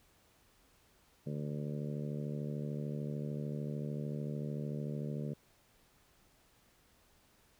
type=harmonic tone; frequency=73.42 Hz; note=D2; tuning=in tune; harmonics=2 / 3 / 4 / 5 / 6 / 7 / 8; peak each=-38 / -42 / -50 / -49 / -48 / -51 / -52 dBFS; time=1.26-5.34 s; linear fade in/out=10 ms; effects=pink hiss -68 dBFS RMS until 7.59 s